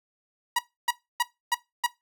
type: tone bursts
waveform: sawtooth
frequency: 960 Hz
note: B5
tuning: 49 cents flat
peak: -17 dBFS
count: 5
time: 0.56-1.865 s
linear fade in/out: 5 ms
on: 29 ms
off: 290 ms
effects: noise-tail reverb RT60 0.2 s tail -19 dB re dry